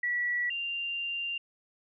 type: tone pair in turn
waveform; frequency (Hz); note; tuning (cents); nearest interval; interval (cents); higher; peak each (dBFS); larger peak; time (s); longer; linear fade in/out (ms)
sine; 1943 / 2785; B6 / F7; -29 / -5; tritone; 624; second; -27 / -31; first; 0.03-0.5 / 0.5-1.38; second; 5
effects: none